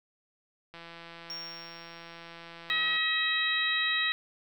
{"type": "click train", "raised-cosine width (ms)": 0.3, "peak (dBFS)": -30, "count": 375, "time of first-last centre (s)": [0.74, 2.966], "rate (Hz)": 168}
{"type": "tone with exponential decay", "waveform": "triangle", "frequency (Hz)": 5550, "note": "F8", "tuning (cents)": -12, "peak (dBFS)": -34, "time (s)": [1.3, 2.64], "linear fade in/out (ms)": 1, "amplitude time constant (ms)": 290}
{"type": "harmonic tone", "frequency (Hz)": 639, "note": "D#5", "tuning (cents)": 46, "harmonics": [2, 3, 4, 5, 6], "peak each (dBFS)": [-37, -29, -34, -38, -30], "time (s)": [2.7, 4.12], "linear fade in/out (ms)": 0}
{"effects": []}